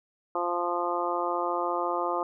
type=harmonic tone; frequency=174.61 Hz; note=F3; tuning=in tune; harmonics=2 / 3 / 4 / 5 / 6 / 7; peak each=-33 / -33 / -33 / -33 / -33 / -33 dBFS; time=0.35-2.23 s; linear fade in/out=2 ms; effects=none